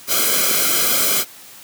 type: noise with comb filter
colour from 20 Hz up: white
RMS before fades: -17 dBFS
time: 0.07-1.25 s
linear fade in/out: 50 ms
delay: 1.1 ms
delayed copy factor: -0.95
effects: white hiss -41 dBFS RMS until 1.63 s + high-pass 100 Hz 12 dB/octave